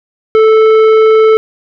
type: tone with tanh clipping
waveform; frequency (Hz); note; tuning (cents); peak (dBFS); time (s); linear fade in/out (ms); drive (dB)
sine; 438.8; A4; -5; -5; 0.35-1.37; 0; 11
effects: none